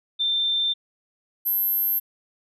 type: tone pair in turn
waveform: sine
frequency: 3575 / 12699 Hz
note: A7 / G9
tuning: +27 / +21 cents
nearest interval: octave + minor seventh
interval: 2194 cents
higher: second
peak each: -20 dBFS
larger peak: neither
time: 0.19-0.74 / 1.45-2 s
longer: neither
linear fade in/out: 20 ms
effects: none